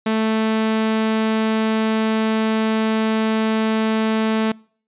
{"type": "tone", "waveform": "sawtooth", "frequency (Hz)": 220, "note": "A3", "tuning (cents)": 0, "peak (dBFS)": -13, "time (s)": [0.06, 4.52], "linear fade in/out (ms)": 5, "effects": ["noise-tail reverb RT60 0.5 s tail -26 dB re dry", "resampled to 8000 Hz"]}